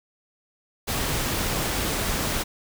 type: noise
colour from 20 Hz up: pink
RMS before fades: -26 dBFS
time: 0.87-2.44 s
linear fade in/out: 20 ms
effects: none